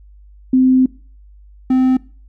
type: tone pair in turn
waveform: sine / triangle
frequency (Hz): 258.4 / 258.4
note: C4 / C4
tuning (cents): -21 / -21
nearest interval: unison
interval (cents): 0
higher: neither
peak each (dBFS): -8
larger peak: neither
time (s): 0.53-0.86 / 1.7-1.97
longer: first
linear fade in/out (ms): 5
effects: noise-tail reverb RT60 0.4 s tail -22 dB re dry + added 50 Hz sine -40 dBFS peak until 2.28 s